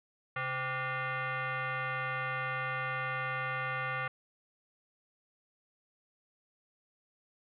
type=tone with frequency modulation; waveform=sine; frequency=134.1 Hz; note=C3; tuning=43 cents sharp; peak=-32 dBFS; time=0.36-4.08 s; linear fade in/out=5 ms; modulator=651 Hz; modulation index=3.2; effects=none